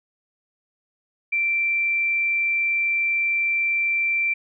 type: tone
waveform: sine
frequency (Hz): 2349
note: D7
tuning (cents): 0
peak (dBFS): -19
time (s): 1.32-4.34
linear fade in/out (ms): 10
effects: none